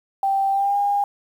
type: tone with pitch glide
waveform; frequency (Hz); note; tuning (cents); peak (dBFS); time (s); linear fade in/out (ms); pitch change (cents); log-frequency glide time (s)
sine; 783 to 809.7; G5 to G#5; -2 to -44; -17; 0.23-1.04; 2; +58; 0.51-0.77
effects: 8-bit